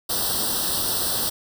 white noise with comb filter, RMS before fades -24 dBFS, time 0.09-1.3 s, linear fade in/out 10 ms, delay 0.22 ms, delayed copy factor +0.95, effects none

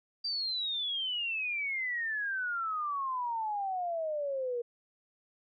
sine exponential sweep, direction down, 4729 to 469.8 Hz, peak -31 dBFS, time 0.24-4.62 s, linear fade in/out 10 ms, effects none

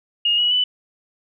sine tone with pitch steps, 2851 / 2918 / 2986 Hz, F7 / F#7 / F#7, +35 / -25 / +15 cents, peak -15 dBFS, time 0.25-0.64 s, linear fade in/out 5 ms, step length 130 ms, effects none

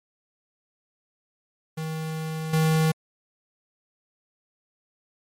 square tone with level steps, 158.6 Hz, D#3, 33 cents sharp, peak -29 / -19 dBFS, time 1.77-2.92 s, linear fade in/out 10 ms, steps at 2.53 s, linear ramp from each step 5 ms, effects MP3 64 kbps

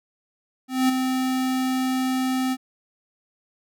square tone with ADSR envelope, 258.9 Hz, C4, 18 cents flat, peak -16 dBFS, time 0.68-2.57 s, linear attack 210 ms, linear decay 11 ms, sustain -6 dB, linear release 47 ms, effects none

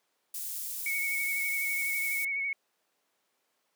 pink high-pass noise, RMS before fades -37 dBFS, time 0.34-2.25 s, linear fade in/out 5 ms, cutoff 11000 Hz, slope 12 dB/octave
sine tone with vibrato, 2217 Hz, C#7, in tune, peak -29 dBFS, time 0.86-2.53 s, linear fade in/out 2 ms, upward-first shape sine, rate 12 Hz, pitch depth 28 cents each way
effects pink hiss -75 dBFS RMS until 3.75 s + high-pass 400 Hz 12 dB/octave

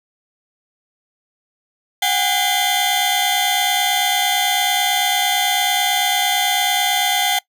40% pulse tone cluster, 734 / 803 / 2047 / 3173 / 3492 Hz, F#5 / G5 / C7 / G7 / A7, -14 / +41 / -38 / +20 / -14 cents, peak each -21 dBFS, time 2.02-7.39 s, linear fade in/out 5 ms, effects noise-tail reverb RT60 0.1 s tail -22 dB re dry

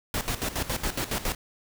pink noise with tremolo, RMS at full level -28 dBFS, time 0.14-1.35 s, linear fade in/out 2 ms, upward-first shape square, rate 7.2 Hz, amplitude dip 75%, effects none

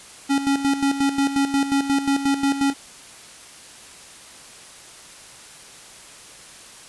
square tone with tremolo, 277.2 Hz, C#4, in tune, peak -17 dBFS, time 0.29-2.74 s, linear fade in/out 20 ms, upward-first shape square, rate 5.6 Hz, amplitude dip 65%, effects white hiss -43 dBFS RMS until 6.88 s + resampled to 24000 Hz

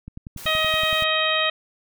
click train, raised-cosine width 5 ms, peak -23 dBFS, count 11, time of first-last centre 0.08-1.023 s, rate 10.6 Hz
white noise, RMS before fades -39 dBFS, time 0.37-1.04 s, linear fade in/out 5 ms
harmonic tone, 630 Hz, D#5, 21 cents sharp, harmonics 1 / 2 / 3 / 4 / 5 / 6, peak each -26 / -26 / -26 / -26 / -26 / -26 dBFS, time 0.46-1.5 s, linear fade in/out 5 ms
effects none

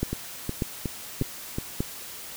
two click trains, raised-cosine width 3 ms, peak -15 / -12 dBFS, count 5 / 4, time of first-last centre 0.13-1.585 / 0.03-1.805 s, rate 2.75 / 1.69 Hz, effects white hiss -40 dBFS RMS until 2.36 s

